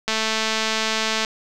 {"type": "click train", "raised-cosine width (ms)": 0.2, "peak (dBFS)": -5, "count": 258, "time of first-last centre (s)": [0.08, 1.248], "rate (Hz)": 220, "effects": []}